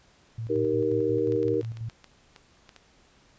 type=tone with tremolo; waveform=sine; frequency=113.4 Hz; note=A#2; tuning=47 cents flat; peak=-30 dBFS; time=0.38-1.89 s; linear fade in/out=5 ms; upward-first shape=square; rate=5.6 Hz; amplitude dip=55%
type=chord; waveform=sine; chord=Eb major; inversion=none; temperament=just; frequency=311.1 / 388.9 / 466.7 Hz; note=Eb4 / G4 / Bb4; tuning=0 / -14 / +2 cents; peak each=-29 / -28 / -25 dBFS; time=0.49-1.62 s; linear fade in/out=20 ms
type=clicks; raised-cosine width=0.2 ms; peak=-29 dBFS; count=11; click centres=1.322 / 1.43 / 1.482 / 1.612 / 1.648 / 1.771 / 1.898 / 2.043 / 2.362 / 2.692 / 2.763 s
effects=pink hiss -60 dBFS RMS until 3.38 s + resampled to 16000 Hz